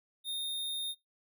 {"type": "tone", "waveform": "square", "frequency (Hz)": 3676, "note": "A#7", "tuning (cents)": -25, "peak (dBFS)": -35, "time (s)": [0.24, 0.95], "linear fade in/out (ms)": 50, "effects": ["noise-tail reverb RT60 0.2 s tail -21 dB re dry"]}